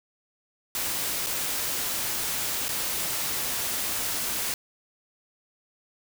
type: noise with dropouts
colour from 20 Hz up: white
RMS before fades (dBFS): -29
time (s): 0.75-4.54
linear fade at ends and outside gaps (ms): 1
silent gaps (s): 1.263-1.268 / 2.683-2.69
effects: none